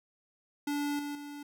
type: tone with level steps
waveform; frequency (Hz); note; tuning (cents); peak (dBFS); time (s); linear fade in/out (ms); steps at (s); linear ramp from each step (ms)
square; 289.6; D4; -24; -31 / -36 / -42; 0.67-1.43; 5; 0.99 / 1.15; 2
effects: none